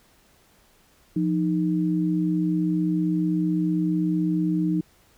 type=tone pair together; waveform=sine; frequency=174.34 / 310 Hz; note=F3 / D#4; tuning=-3 / -6 cents; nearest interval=minor seventh; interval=997 cents; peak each=-23 dBFS; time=1.16-4.81 s; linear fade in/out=5 ms; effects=pink hiss -59 dBFS RMS until 5.17 s